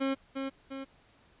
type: tone with echo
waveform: 30% pulse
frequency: 270 Hz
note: C#4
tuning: 45 cents flat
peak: -25 dBFS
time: 0-0.15 s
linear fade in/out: 20 ms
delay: 350 ms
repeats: 2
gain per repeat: -5 dB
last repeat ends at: 0.85 s
effects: pink hiss -63 dBFS RMS until 1.4 s + resampled to 8000 Hz